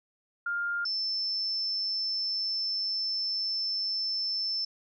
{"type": "tone pair in turn", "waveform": "sine", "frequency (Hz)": [1404, 5301], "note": ["F6", "E8"], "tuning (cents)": [9, 9], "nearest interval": "octave + major seventh", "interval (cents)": 2300, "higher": "second", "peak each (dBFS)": -28, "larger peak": "neither", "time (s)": [[0.46, 0.85], [0.85, 4.65]], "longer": "second", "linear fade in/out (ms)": 5, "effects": []}